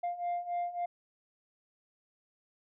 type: beating tone pair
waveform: sine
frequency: 698.5 / 702.1 Hz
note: F5 / F5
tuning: 0 / +9 cents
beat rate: 3.6 Hz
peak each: -35 / -32 dBFS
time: 0.03-0.86 s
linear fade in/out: 10 ms
effects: tanh soft clip ceiling -29 dBFS